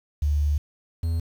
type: tone pair in turn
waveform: sine / triangle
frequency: 73.42 / 82.96 Hz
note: D2 / E2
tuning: 0 / +12 cents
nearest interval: major second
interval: 212 cents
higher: second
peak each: -19 / -20 dBFS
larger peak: first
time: 0.22-0.58 / 1.03-1.2 s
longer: first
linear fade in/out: 5 ms
effects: 8-bit